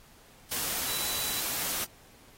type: tone in noise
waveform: sine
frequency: 3951 Hz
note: B7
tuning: in tune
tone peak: -37 dBFS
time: 0.87-1.41 s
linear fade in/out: 10 ms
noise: white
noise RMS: -32 dBFS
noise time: 0.51-1.85 s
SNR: -8 dB
effects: pink hiss -57 dBFS RMS until 2.37 s + AAC 48 kbps